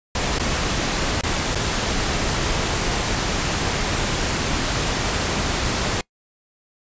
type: noise with dropouts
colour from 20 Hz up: pink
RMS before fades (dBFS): -22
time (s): 0.15-6.01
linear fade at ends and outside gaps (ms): 2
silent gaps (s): 0.386-0.396 / 1.211-1.235 / 1.548-1.555
effects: noise-tail reverb RT60 0.1 s tail -24 dB re dry + resampled to 16000 Hz